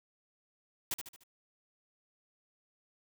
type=noise with echo; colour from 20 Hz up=white; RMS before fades=-34 dBFS; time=0.91-0.94 s; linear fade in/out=2 ms; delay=74 ms; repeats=4; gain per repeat=-7 dB; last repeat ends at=1.236 s; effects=none